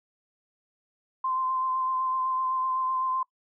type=tone with vibrato; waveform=sine; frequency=1039 Hz; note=C6; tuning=12 cents flat; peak=-25 dBFS; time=1.24-3.23 s; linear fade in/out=5 ms; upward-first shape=sine; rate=7.9 Hz; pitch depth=18 cents each way; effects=noise-tail reverb RT60 0.1 s tail -22 dB re dry